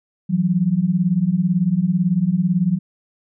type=beating tone pair; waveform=sine; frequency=167 / 185 Hz; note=E3 / F#3; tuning=+23 / 0 cents; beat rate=18 Hz; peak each=-19 / -17 dBFS; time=0.29-2.79 s; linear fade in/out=20 ms; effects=none

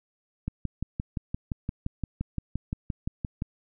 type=click train; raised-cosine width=5 ms; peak=-17 dBFS; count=18; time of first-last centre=0.48-3.421 s; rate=5.78 Hz; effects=none

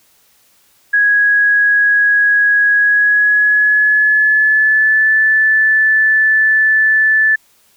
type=tone with pitch glide; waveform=sine; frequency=1661.2 to 1748.8 Hz; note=G#6 to A6; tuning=0 to -11 cents; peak=-8 dBFS; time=0.93-7.36 s; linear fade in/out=10 ms; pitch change=+89 cents; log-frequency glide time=2.76-5.11 s; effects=white hiss -53 dBFS RMS until 7.76 s

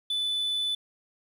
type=tone; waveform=sine; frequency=3493 Hz; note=A7; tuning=13 cents flat; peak=-23 dBFS; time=0.1-0.75 s; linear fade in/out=5 ms; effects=tanh soft clip ceiling -25 dBFS + 9-bit

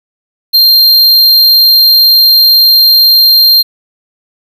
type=tone; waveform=square; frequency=4186 Hz; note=C8; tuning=in tune; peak=-3 dBFS; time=0.53-3.63 s; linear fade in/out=20 ms; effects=7-bit

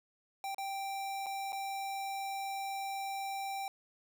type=tone with dropouts; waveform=square; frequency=784 Hz; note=G5; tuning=in tune; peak=-37 dBFS; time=0.44-3.68 s; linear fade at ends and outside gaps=1 ms; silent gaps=0.546-0.582 / 1.261-1.266 / 1.522-1.529 s; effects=none

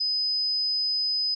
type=tone; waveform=sine; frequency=5020 Hz; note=D#8; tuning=15 cents sharp; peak=-23 dBFS; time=0-1.35 s; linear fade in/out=10 ms; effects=none

